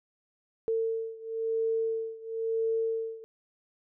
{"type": "beating tone pair", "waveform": "sine", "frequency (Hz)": [449.8, 450.79], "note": ["A4", "A4"], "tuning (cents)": [38, 42], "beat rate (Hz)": 0.99, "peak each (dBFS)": [-30, -32], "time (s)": [0.68, 3.24], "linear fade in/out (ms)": 0, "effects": []}